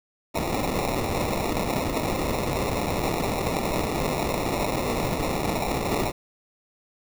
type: noise with sample-and-hold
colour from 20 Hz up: blue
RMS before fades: -26 dBFS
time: 0.34-6.12 s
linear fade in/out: 20 ms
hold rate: 1575 Hz
effects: none